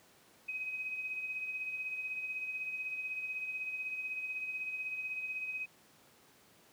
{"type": "tone with tremolo", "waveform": "sine", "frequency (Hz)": 2525, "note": "D#7", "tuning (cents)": 25, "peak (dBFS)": -34, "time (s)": [0.48, 5.66], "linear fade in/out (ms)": 10, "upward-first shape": "triangle", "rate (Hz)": 16, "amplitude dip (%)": 55, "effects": ["pink hiss -63 dBFS RMS until 6.72 s", "high-pass 150 Hz 12 dB/octave"]}